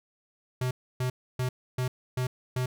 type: tone bursts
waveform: square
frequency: 127 Hz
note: B2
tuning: 49 cents sharp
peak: -27 dBFS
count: 6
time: 0.61-2.66 s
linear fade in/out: 5 ms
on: 100 ms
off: 290 ms
effects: none